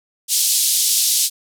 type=band-pass noise; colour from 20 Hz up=white; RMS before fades=-17 dBFS; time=0.28-1.3 s; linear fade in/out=50 ms; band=3600 to 12000 Hz; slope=24 dB/octave; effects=none